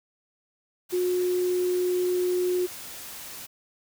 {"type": "tone in noise", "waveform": "sine", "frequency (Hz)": 361.1, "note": "F#4", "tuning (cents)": -42, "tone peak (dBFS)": -22, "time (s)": [0.92, 2.67], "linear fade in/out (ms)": 20, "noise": "white", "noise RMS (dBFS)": -40, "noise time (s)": [0.89, 3.47], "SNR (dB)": 15, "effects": []}